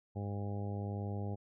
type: harmonic tone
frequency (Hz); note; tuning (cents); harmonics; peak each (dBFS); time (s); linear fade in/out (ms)
101.3; G#2; -43; 1 / 2 / 3 / 4 / 5 / 6 / 7 / 8; -37 / -43 / -49 / -48 / -50 / -53 / -53 / -51; 0.15-1.36; 20
effects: none